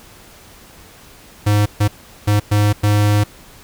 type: tone bursts at uneven times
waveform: square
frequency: 103.83 Hz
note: G#2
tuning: in tune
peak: -12 dBFS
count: 5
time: 1.46-1.66 / 1.8-1.88 / 2.27-2.4 / 2.51-2.73 / 2.83-3.24 s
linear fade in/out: 10 ms
effects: pink hiss -43 dBFS RMS until 3.63 s